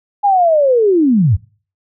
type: linear sweep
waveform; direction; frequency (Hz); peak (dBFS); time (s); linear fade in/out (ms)
sine; down; 831 to 78; -8; 0.23-1.37; 20
effects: noise-tail reverb RT60 0.4 s tail -23 dB re dry